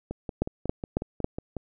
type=two click trains; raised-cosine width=2 ms; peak=-10 / -19 dBFS; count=4 / 9; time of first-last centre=0.42-1.244 / 0.11-1.567 s; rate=3.64 / 5.49 Hz; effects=none